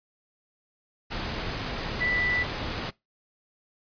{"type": "tone in noise", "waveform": "sine", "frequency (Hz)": 1975.5, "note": "B6", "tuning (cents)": 0, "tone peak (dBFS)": -24, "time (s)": [2, 2.44], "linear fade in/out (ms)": 20, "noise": "pink", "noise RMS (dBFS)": -32, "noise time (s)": [1.1, 2.91], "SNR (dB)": 5, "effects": ["noise-tail reverb RT60 0.2 s tail -22 dB re dry", "resampled to 11025 Hz"]}